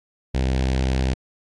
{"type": "tone with notch filter", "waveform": "sawtooth", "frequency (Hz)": 65, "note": "C2", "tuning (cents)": -11, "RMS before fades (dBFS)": -21, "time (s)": [0.34, 1.14], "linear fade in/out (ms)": 10, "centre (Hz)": 1200, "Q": 1.4, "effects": ["low-pass 6000 Hz 12 dB/octave", "AAC 32 kbps"]}